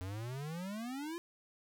square exponential sweep, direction up, 89.4 to 349.2 Hz, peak -40 dBFS, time 0.01-1.18 s, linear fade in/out 0 ms, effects none

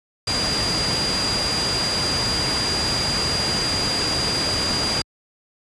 sine tone in noise, 4809 Hz, D8, 40 cents sharp, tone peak -22 dBFS, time 0.27-5.02 s, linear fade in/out 5 ms, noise pink, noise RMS -24 dBFS, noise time 0.27-5.02 s, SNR -1 dB, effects high-pass 60 Hz 12 dB/octave + resampled to 22050 Hz

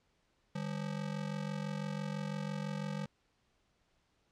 square ring-modulated tone, 174.61 Hz, F3, in tune, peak -34 dBFS, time 0.55-3.06 s, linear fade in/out 5 ms, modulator 23 Hz, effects pink hiss -75 dBFS RMS until 4.31 s + low-pass 6000 Hz 12 dB/octave

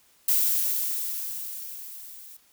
violet noise with level ramp, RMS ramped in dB -21 to -46 dBFS, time 0.28-2.37 s, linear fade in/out 5 ms, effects white hiss -61 dBFS RMS until 2.52 s

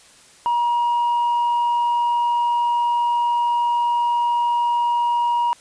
sine tone with tanh clipping, 953 Hz, A#5, 38 cents sharp, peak -17 dBFS, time 0.46-5.53 s, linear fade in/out 0 ms, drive 1 dB, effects white hiss -49 dBFS RMS until 5.6 s + resampled to 22050 Hz

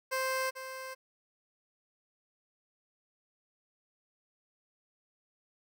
15% pulse tone with echo, 523.3 Hz, C5, in tune, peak -24 dBFS, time 0.11-0.51 s, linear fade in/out 20 ms, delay 440 ms, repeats 1, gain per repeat -10 dB, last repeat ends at 0.95 s, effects none

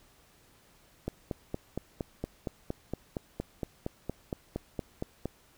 click train, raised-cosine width 2 ms, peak -19 dBFS, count 19, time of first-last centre 1.08-5.256 s, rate 4.31 Hz, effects pink hiss -62 dBFS RMS until 5.57 s

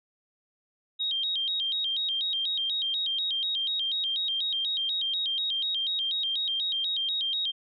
sine tone with vibrato, 3465 Hz, A7, 27 cents flat, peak -26 dBFS, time 0.99-7.52 s, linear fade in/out 20 ms, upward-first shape square, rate 4.1 Hz, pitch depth 150 cents each way, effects none

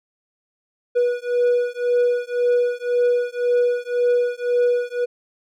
triangle beating tone pair, 485.9 / 487.8 Hz, B4 / B4, -28 / -21 cents, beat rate 1.9 Hz, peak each -18 dBFS, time 0.95-5.06 s, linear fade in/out 20 ms, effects none

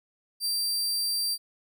sawtooth tone, 4700 Hz, D8, 1 cent sharp, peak -23 dBFS, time 0.4-1.38 s, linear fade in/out 50 ms, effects none

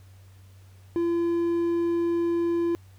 triangle tone, 340.4 Hz, F4, 44 cents flat, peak -20 dBFS, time 0.96-2.75 s, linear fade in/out 0 ms, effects added 95 Hz sine -48 dBFS peak until 2.98 s + pink hiss -61 dBFS RMS until 2.98 s

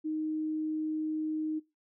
sine tone, 311.1 Hz, D#4, in tune, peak -30 dBFS, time 0.04-1.6 s, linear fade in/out 20 ms, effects noise-tail reverb RT60 0.2 s tail -18 dB re dry

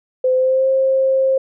sine tone with pitch glide, 513 to 531.1 Hz, C5 to C5, -34 to +26 cents, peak -12 dBFS, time 0.24-1.38 s, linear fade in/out 5 ms, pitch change +60 cents, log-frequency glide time 0.35-0.68 s, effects none

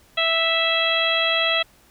harmonic tone, 658 Hz, E5, 3 cents flat, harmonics 1 / 2 / 3 / 4 / 5 / 6, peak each -25 / -27 / -26 / -24 / -22 / -29 dBFS, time 0.17-1.63 s, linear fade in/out 10 ms, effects pink hiss -55 dBFS RMS until 1.9 s

